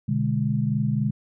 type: chord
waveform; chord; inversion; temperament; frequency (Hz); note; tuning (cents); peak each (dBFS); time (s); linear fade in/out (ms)
sine; G# diminished; first; equal; 123.47 / 146.83 / 207.7; B2 / D3 / G#3; 0 / 0 / 0; -25; 0.08-1.11; 10
effects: none